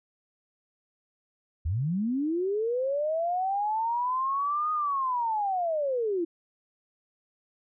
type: linear two-way sweep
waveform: sine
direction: up then down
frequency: 70.4 to 1244.5 to 323.6 Hz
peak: -25 dBFS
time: 1.65-6.25 s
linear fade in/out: 10 ms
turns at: 4.72 s
effects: none